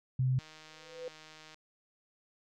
sine tone, 129.2 Hz, C3, 21 cents flat, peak -26 dBFS, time 0.19-0.39 s, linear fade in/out 5 ms
click train, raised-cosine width 0.2 ms, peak -35 dBFS, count 181, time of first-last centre 0.39-1.544 s, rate 156 Hz
sine tone with exponential growth, 500 Hz, B4, 21 cents sharp, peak -35 dBFS, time 0.66-1.08 s, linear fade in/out 1 ms, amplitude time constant 91 ms
effects none

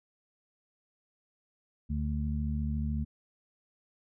harmonic tone, 74 Hz, D2, 14 cents sharp, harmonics 1 / 2 / 3, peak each -31 / -36 / -35 dBFS, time 1.89-3.05 s, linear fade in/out 20 ms, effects none

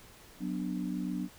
sine chord, B minor, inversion second, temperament equal, 185 / 246.9 / 293.7 Hz, F#3 / B3 / D4, 0 / 0 / 0 cents, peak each -35 / -37 / -37 dBFS, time 0.39-1.29 s, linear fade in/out 50 ms, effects pink hiss -55 dBFS RMS until 1.38 s

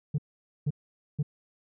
sine tone bursts, 146.83 Hz, D3, in tune, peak -21 dBFS, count 3, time 0.14-1.229 s, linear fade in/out 10 ms, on 43 ms, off 480 ms, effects tanh soft clip ceiling -23 dBFS

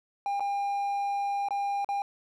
triangle tone with dropouts, 803 Hz, G5, 41 cents sharp, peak -25 dBFS, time 0.26-2.02 s, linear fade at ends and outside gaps 1 ms, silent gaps 0.397-0.405 / 1.486-1.507 / 1.846-1.889 s, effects none

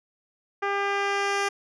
10% pulse tone with low-pass filter sweep, 400 Hz, G4, 35 cents sharp, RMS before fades -26 dBFS, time 0.62-1.49 s, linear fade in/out 10 ms, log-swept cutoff 1900 to 7800 Hz, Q 0.76, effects none

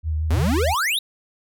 sine tone with vibrato, 78.3 Hz, D#2, 11 cents sharp, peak -20 dBFS, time 0.03-0.75 s, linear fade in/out 50 ms, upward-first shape sine, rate 5.6 Hz, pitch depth 30 cents each way
square exponential sweep, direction up, 73.3 to 3951 Hz, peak -20 dBFS, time 0.3-0.99 s, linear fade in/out 5 ms
effects none

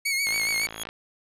sawtooth tone with vibrato, 2200 Hz, C#7, 14 cents flat, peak -20 dBFS, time 0.05-0.67 s, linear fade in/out 10 ms, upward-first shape sine, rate 7.2 Hz, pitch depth 51 cents each way
click train, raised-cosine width 0.3 ms, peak -19 dBFS, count 35, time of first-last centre 0.27-0.889 s, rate 54.9 Hz
15% pulse tone with exponential growth, 3322 Hz, G#7, in tune, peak -20 dBFS, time 0.69-0.83 s, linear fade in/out 2 ms, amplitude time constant 30 ms
effects resampled to 32000 Hz

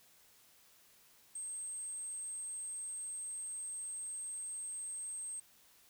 sine tone, 8372 Hz, C9, in tune, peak -40 dBFS, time 1.35-5.4 s, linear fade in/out 5 ms, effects white hiss -65 dBFS RMS until 5.89 s

